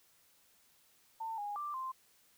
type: tone with pitch steps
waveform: sine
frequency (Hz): 897 / 822 / 1179 / 1045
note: A5 / G#5 / D6 / C6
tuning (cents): +33 / -18 / +6 / -2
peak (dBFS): -37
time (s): 1.2-1.92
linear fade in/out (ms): 10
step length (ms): 180
effects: white hiss -68 dBFS RMS until 2.37 s